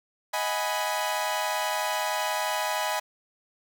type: chord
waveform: sawtooth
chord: G# minor seventh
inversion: second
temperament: equal with one note detuned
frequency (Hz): 627.3 / 740 / 830.6 / 987.8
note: D#5 / F#5 / G#5 / B5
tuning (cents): +14 / 0 / 0 / 0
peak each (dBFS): -28 / -32 / -27 / -27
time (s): 0.33-3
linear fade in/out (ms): 10
effects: none